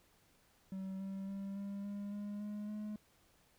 triangle tone with pitch steps, 191 / 193.78 / 196.6 / 199.46 / 202.4 / 205.3 / 208.3 / 211.3 Hz, G3 / G3 / G3 / G3 / G#3 / G#3 / G#3 / G#3, -45 / -20 / +5 / +30 / -44 / -20 / +5 / +30 cents, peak -38 dBFS, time 0.72-2.96 s, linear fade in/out 2 ms, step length 280 ms, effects pink hiss -70 dBFS RMS until 3.58 s

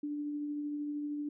sine tone with tremolo, 293.7 Hz, D4, in tune, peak -33 dBFS, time 0.03-1.29 s, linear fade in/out 5 ms, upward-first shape triangle, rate 13 Hz, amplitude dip 25%, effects none

